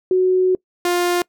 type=tone pair in turn; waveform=sine / sawtooth; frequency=370 / 352.4 Hz; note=F#4 / F4; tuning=0 / +16 cents; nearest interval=minor second; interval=84 cents; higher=first; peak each=-12 dBFS; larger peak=neither; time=0.11-0.55 / 0.85-1.22 s; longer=first; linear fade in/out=2 ms; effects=noise-tail reverb RT60 0.1 s tail -24 dB re dry